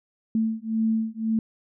sine beating tone pair, 221.4 / 223.3 Hz, A3 / A3, +11 / +26 cents, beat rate 1.9 Hz, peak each -25 / -25 dBFS, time 0.35-1.39 s, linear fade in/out 2 ms, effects none

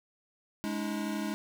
square tone cluster, 209.4 / 288.5 / 321 Hz, G#3 / D4 / E4, +15 / -31 / -46 cents, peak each -35 / -39 / -38 dBFS, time 0.64-1.34 s, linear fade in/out 0 ms, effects none

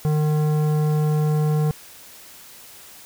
sine tone with tanh clipping, 152.1 Hz, D#3, 39 cents flat, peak -19 dBFS, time 0.05-1.71 s, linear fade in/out 0 ms, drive 14 dB, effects white hiss -44 dBFS RMS until 3.05 s

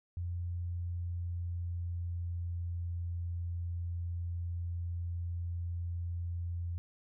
sine tone with pitch glide, 87.31 to 86.26 Hz, F2 to F2, 0 to -21 cents, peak -34 dBFS, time 0.17-6.78 s, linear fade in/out 0 ms, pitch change -21 cents, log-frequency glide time 0.39-2.87 s, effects none

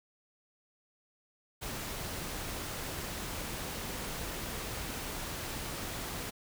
pink noise, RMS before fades -39 dBFS, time 1.61-6.31 s, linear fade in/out 20 ms, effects none

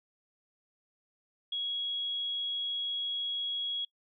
sine tone, 3322 Hz, G#7, in tune, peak -31 dBFS, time 1.52-3.85 s, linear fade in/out 5 ms, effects noise-tail reverb RT60 0.1 s tail -24 dB re dry

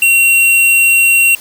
square tone, 2741 Hz, F7, 33 cents flat, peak -7 dBFS, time 0.02-1.35 s, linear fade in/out 2 ms, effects white hiss -34 dBFS RMS until 1.4 s

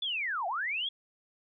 sine linear two-way sweep, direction down then up, 3520 to 659.3 to 3409 Hz, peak -30 dBFS, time 0.02-0.89 s, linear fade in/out 5 ms, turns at 0.47 s, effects none

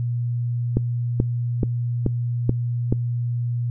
click train, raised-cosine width 3 ms, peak -6 dBFS, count 6, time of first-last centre 0.77-2.925 s, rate 2.32 Hz, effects noise-tail reverb RT60 0.3 s tail -26 dB re dry + added 120 Hz sine -21 dBFS peak until 3.7 s

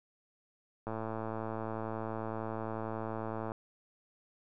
click train, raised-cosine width 1 ms, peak -24 dBFS, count 295, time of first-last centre 0.87-3.519 s, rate 111 Hz, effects none

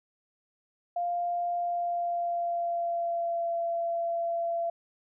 sine tone with pitch glide, 698.5 to 678.6 Hz, F5 to F5, 0 to -50 cents, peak -27 dBFS, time 0.96-4.7 s, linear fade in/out 5 ms, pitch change -50 cents, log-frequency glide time 1.56-3.56 s, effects none

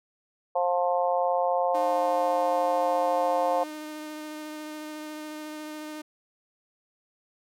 harmonic tone, 177 Hz, F3, 23 cents sharp, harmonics 3 / 4 / 5 / 6, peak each -26 / -26 / -29 / -34 dBFS, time 0.55-3.64 s, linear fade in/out 10 ms
sawtooth tone with vibrato, 305.7 Hz, D#4, 30 cents flat, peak -32 dBFS, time 1.74-6.02 s, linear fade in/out 10 ms, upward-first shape sine, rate 14 Hz, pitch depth 11 cents each way
effects none

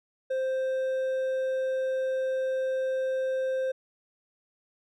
triangle tone with hard clipping, 523.3 Hz, C5, in tune, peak -27 dBFS, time 0.3-3.72 s, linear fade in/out 10 ms, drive 7 dB, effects none

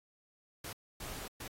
pink noise bursts at uneven times, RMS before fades -44 dBFS, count 3, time 0.64-0.73 / 1-1.28 / 1.4-1.48 s, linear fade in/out 5 ms, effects AAC 48 kbps

